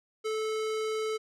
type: tone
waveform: square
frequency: 436 Hz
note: A4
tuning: 16 cents flat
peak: -30 dBFS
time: 0.24-1.18 s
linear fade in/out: 20 ms
effects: low-pass 8000 Hz 12 dB/octave